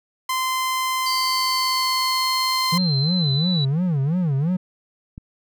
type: tone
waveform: sawtooth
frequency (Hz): 1036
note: C6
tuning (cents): -17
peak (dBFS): -17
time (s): 0.29-2.78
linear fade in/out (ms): 5
type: exponential sweep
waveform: sine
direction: down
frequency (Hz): 4644 to 3933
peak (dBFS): -23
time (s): 1.06-3.65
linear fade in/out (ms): 5
type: tone with vibrato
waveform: triangle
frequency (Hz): 157.3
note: D#3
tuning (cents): +19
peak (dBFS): -16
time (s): 2.72-4.57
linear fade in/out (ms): 10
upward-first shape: sine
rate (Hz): 2.9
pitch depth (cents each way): 280
type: click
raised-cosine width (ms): 5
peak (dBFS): -23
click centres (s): 5.179
effects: none